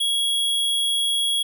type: tone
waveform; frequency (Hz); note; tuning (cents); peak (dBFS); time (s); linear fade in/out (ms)
square; 3322; G#7; 0; -20; 0-1.43; 10
effects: none